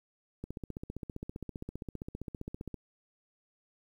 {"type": "click train", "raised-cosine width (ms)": 3, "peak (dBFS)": -26, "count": 36, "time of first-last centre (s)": [0.44, 2.743], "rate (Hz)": 15.2, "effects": ["10-bit"]}